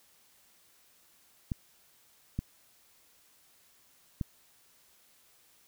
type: clicks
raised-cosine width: 5 ms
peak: -19 dBFS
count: 3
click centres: 1.518 / 2.39 / 4.212 s
effects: white hiss -64 dBFS RMS until 5.67 s